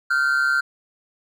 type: tone pair together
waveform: triangle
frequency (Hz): 1396.9 / 1536.2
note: F6 / G6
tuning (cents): 0 / -35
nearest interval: major second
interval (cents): 165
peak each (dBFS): -17 / -20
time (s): 0.1-0.61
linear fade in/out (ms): 10
effects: none